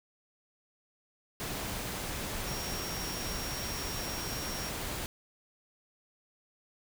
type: tone in noise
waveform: sine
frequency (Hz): 5588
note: F8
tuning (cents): 0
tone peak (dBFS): -41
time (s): 2.47-4.69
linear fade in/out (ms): 0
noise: pink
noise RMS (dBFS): -37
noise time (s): 1.4-5.06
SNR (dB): -7
effects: none

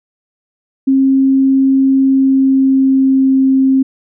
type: tone with pitch glide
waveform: sine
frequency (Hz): 268.2 to 266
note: C4 to C4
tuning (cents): +43 to +29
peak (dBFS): -7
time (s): 0.87-3.83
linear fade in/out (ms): 10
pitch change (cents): -14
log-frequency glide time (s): 1.98-3.41
effects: none

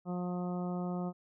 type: harmonic tone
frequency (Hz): 178.6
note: F3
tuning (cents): +39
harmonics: 1 / 2 / 3 / 4 / 5 / 6 / 7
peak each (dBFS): -34 / -42 / -45 / -44 / -51 / -53 / -50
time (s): 0.05-1.13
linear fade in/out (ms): 50
effects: none

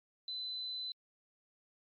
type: tone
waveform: sine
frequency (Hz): 4021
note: B7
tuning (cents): +30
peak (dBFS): -36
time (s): 0.28-0.92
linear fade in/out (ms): 2
effects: tanh soft clip ceiling -36 dBFS + MP3 32 kbps

